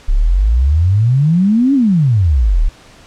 sine exponential two-way sweep, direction up then down, 31.94 to 286 to 31.94 Hz, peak -8 dBFS, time 0.08-2.69 s, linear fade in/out 10 ms, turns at 1.74 s, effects pink hiss -42 dBFS RMS until 3.06 s + low-pass 7000 Hz 12 dB/octave

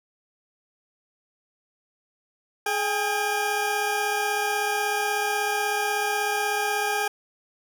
20% pulse tone pair together, 420.4 / 804.5 Hz, G#4 / G5, +21 / +45 cents, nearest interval major seventh, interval 1124 cents, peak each -23 / -20 dBFS, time 2.66-7.08 s, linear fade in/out 5 ms, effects none

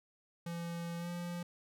square tone with pitch glide, 170 to 174.07 Hz, F3 to F3, -46 to -5 cents, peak -39 dBFS, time 0.46-1.43 s, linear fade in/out 5 ms, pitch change +41 cents, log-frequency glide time 0.98-1.09 s, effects none

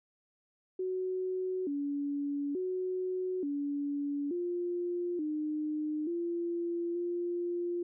sine tone with pitch steps, 371.3 / 285.2 / 369.2 / 286 / 351.3 / 304.3 / 342.9 / 349 Hz, F#4 / C#4 / F#4 / D4 / F4 / D#4 / F4 / F4, +6 / +49 / -4 / -46 / +10 / -38 / -32 / -1 cents, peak -31 dBFS, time 0.79-7.83 s, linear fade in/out 5 ms, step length 880 ms, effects none

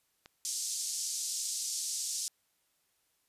click, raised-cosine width 0.2 ms, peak -32 dBFS, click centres 0.259 s
pink band-pass noise, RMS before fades -36 dBFS, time 0.45-2.28 s, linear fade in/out 0 ms, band 5300 to 9000 Hz, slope 24 dB/octave
effects white hiss -75 dBFS RMS until 3.28 s + resampled to 32000 Hz

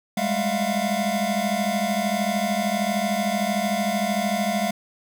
square tone cluster, 198.3 / 211.5 / 676 / 716 Hz, G3 / G#3 / E5 / F5, +20 / +32 / +43 / +43 cents, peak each -28 dBFS, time 0.17-4.71 s, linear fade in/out 5 ms, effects none

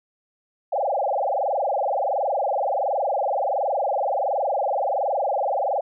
sine tone with frequency modulation, 680 Hz, F5, 46 cents flat, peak -20 dBFS, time 0.72-5.81 s, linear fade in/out 10 ms, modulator 21.4 Hz, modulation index 6.9, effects none

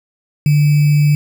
sine tone with sample-and-hold, 147.6 Hz, D3, 9 cents sharp, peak -8 dBFS, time 0.46-1.15 s, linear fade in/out 2 ms, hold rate 2450 Hz, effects none

